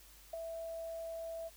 sine tone with ADSR envelope, 659.3 Hz, E5, in tune, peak -34 dBFS, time 0.33-1.5 s, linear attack 8 ms, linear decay 6 ms, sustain -6 dB, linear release 32 ms, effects added 50 Hz sine -61 dBFS peak until 1.56 s + white hiss -60 dBFS RMS until 1.56 s

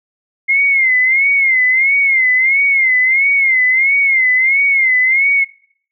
sine tone with vibrato, 2120 Hz, C7, 22 cents sharp, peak -9 dBFS, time 0.48-5.45 s, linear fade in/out 20 ms, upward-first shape sine, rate 1.5 Hz, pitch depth 99 cents each way, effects noise-tail reverb RT60 0.6 s tail -24 dB re dry

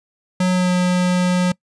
square tone with pitch glide, 183 to 180.48 Hz, F#3 to F#3, -19 to -43 cents, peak -15 dBFS, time 0.4-1.52 s, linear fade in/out 5 ms, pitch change -24 cents, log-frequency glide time 0.51-0.72 s, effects noise-tail reverb RT60 0.1 s tail -24 dB re dry + resampled to 22050 Hz

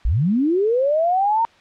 sine linear sweep, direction up, 41.36 to 931 Hz, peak -15 dBFS, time 0.05-1.45 s, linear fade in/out 0 ms, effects white hiss -51 dBFS RMS until 1.6 s + low-pass 3000 Hz 12 dB/octave

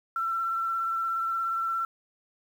sine tone with vibrato, 1346 Hz, E6, 36 cents sharp, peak -26 dBFS, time 0.16-1.85 s, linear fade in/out 2 ms, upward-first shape sine, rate 17 Hz, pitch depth 17 cents each way, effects 9-bit

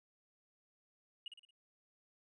triangle tone with echo, 2881 Hz, F#7, 47 cents flat, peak -39 dBFS, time 1.26-1.28 s, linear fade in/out 2 ms, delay 57 ms, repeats 4, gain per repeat -7 dB, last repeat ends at 1.508 s, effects tanh soft clip ceiling -40 dBFS + resampled to 24000 Hz

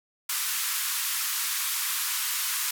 white band-pass noise, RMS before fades -29 dBFS, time 0.29-2.71 s, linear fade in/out 5 ms, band 1000 to 16000 Hz, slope 48 dB/octave, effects none

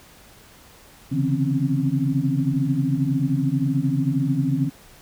sine tone cluster, 133.8 / 143.2 / 165.1 / 257.7 / 270.8 Hz, C3 / D3 / E3 / C4 / C#4, +39 / -43 / +3 / -26 / -40 cents, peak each -28 / -23 / -27 / -26 / -24 dBFS, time 1.11-4.7 s, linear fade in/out 20 ms, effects pink hiss -49 dBFS RMS until 5.01 s

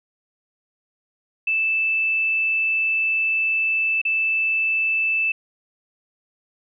sine tone with dropouts, 2637 Hz, E7, in tune, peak -18 dBFS, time 1.47-5.32 s, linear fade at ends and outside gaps 5 ms, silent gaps 4.016-4.051 s, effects none

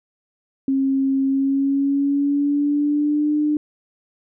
sine tone with pitch glide, 270 to 299.6 Hz, C#4 to D4, -45 to +35 cents, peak -16 dBFS, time 0.68-3.57 s, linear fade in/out 2 ms, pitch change +180 cents, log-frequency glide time 1.27-3.33 s, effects none

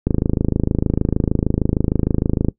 click train, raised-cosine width 3 ms, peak -3 dBFS, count 65, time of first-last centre 0.07-2.485 s, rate 26.5 Hz, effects noise-tail reverb RT60 0.1 s tail -19 dB re dry

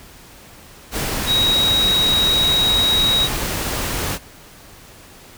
sine tone in noise, 3814 Hz, A#7, 39 cents sharp, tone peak -14 dBFS, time 1.26-3.29 s, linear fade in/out 50 ms, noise pink, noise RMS -23 dBFS, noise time 0.91-4.19 s, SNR +6 dB, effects pink hiss -43 dBFS RMS until 5.37 s

